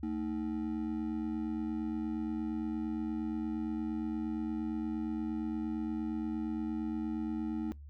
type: ring-modulated tone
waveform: triangle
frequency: 268.1 Hz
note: C4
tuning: 42 cents sharp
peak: -28 dBFS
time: 0.03-7.72 s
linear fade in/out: 0 ms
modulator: 44.3 Hz
effects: noise-tail reverb RT60 0.2 s tail -25 dB re dry + added 72 Hz sine -46 dBFS peak until 7.89 s